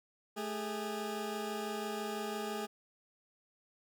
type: tone pair together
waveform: 20% pulse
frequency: 217 / 408 Hz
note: A3 / G#4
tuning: -24 / -31 cents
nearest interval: major seventh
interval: 1093 cents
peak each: -35 / -34 dBFS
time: 0.36-2.67 s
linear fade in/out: 20 ms
effects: none